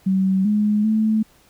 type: tone with pitch steps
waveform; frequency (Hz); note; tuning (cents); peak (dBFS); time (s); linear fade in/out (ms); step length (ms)
sine; 190.4 / 209.8 / 217.9; F#3 / G#3 / A3; +50 / +18 / -17; -15; 0.06-1.23; 10; 390
effects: pink hiss -55 dBFS RMS until 1.49 s